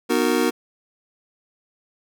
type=chord; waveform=square; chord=B major seventh; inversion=none; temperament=just; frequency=246.9 / 308.7 / 370.4 / 463 Hz; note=B3 / D#4 / F#4 / A#4; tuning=0 / -14 / +2 / -12 cents; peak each=-24 dBFS; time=0.09-0.51 s; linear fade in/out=20 ms; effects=none